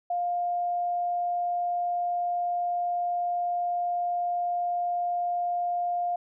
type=tone; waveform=sine; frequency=704 Hz; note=F5; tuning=14 cents sharp; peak=-25 dBFS; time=0.1-6.16 s; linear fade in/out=5 ms; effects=none